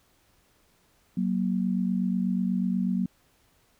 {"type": "tone pair together", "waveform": "sine", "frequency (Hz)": [187.4, 235.6], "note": ["F#3", "A#3"], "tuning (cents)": [22, 19], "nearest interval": "major third", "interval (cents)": 397, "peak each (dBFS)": [-25, -28], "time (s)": [1.17, 3.06], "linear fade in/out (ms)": 5, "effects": ["pink hiss -65 dBFS RMS until 3.79 s"]}